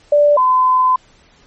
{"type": "tone pair in turn", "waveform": "sine", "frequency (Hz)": [586, 1019.6], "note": ["D5", "C6"], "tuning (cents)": [-4, -45], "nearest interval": "minor seventh", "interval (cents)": 959, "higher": "second", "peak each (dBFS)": [-7, -9], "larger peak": "first", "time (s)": [[0.12, 0.37], [0.37, 0.96]], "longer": "second", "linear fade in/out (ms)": 5, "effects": ["pink hiss -50 dBFS RMS until 1.46 s", "MP3 32 kbps"]}